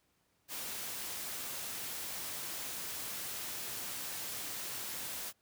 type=noise; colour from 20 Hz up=white; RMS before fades=-41 dBFS; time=0.48-5.33 s; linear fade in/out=50 ms; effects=pink hiss -75 dBFS RMS until 5.41 s + high-pass 60 Hz 12 dB/octave